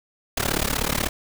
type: noise with amplitude modulation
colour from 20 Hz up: pink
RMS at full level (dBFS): -20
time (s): 0.37-1.09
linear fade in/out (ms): 5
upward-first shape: sine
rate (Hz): 36.3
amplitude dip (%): 95
effects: none